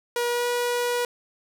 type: tone with pitch glide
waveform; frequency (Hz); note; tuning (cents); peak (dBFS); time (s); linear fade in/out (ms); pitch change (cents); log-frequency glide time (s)
sawtooth; 480 to 484.7; B4 to B4; -49 to -32; -19; 0.16-1.05; 2; +17; 0.28-0.47
effects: none